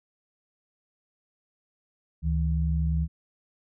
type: tone pair together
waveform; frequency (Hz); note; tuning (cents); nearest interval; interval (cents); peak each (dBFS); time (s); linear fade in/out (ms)
sine; 71.67 / 160.5; D2 / E3; -42 / -46; octave + major second; 1396; -24 / -27; 2.22-3.08; 50
effects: none